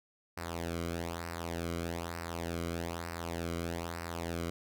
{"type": "tone with flanger", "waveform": "sawtooth", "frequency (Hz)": 84.5, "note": "E2", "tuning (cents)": 43, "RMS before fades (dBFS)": -38, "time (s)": [0.37, 4.5], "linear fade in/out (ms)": 5, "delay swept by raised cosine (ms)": [0.29, 1.15], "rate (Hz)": 1.1, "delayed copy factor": -0.7, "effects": []}